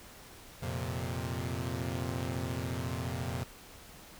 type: chord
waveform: sawtooth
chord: F suspended fourth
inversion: none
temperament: equal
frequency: 87.31 / 116.54 / 130.81 Hz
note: F2 / Bb2 / C3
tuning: 0 / 0 / 0 cents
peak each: -34 dBFS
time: 0.62-3.44 s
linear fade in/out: 10 ms
effects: pink hiss -52 dBFS RMS until 4.19 s